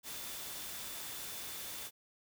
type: tone in noise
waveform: sine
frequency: 3520 Hz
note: A7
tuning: in tune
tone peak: -54 dBFS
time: 0.03-1.91 s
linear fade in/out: 50 ms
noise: white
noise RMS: -44 dBFS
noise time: 0.03-1.91 s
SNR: -13 dB
effects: none